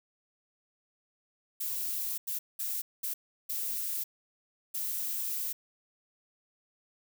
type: noise bursts at uneven times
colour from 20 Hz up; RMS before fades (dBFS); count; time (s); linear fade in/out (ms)
violet; -34; 6; 1.6-2.18 / 2.27-2.39 / 2.59-2.82 / 3.03-3.14 / 3.49-4.04 / 4.74-5.53; 10
effects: none